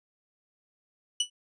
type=tone with exponential decay; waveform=sawtooth; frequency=2959 Hz; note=F#7; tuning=1 cent flat; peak=-17 dBFS; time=1.2-1.3 s; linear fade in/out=5 ms; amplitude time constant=20 ms; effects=resampled to 22050 Hz